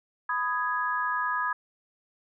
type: chord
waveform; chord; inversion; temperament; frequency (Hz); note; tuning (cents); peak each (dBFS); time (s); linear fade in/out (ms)
sine; G# minor; first; just; 996.7 / 1245.9 / 1661.2; B5 / D#6 / G#6; +16 / +2 / 0; -30; 0.29-1.53; 5
effects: none